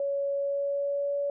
sine tone with pitch glide, 560 to 568.1 Hz, C#5 to C#5, +18 to +42 cents, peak -26 dBFS, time 0-1.3 s, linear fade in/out 2 ms, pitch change +24 cents, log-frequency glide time 0.35-1.17 s, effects none

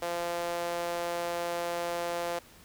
sawtooth tone with high-pass filter, 172.2 Hz, F3, 24 cents flat, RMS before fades -33 dBFS, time 0.02-2.39 s, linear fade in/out 5 ms, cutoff 560 Hz, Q 2.4, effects pink hiss -55 dBFS RMS until 2.64 s

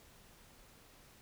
silence, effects pink hiss -61 dBFS RMS until 1.21 s

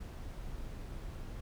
brown noise, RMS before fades -43 dBFS, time 0-1.41 s, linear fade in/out 10 ms, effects none

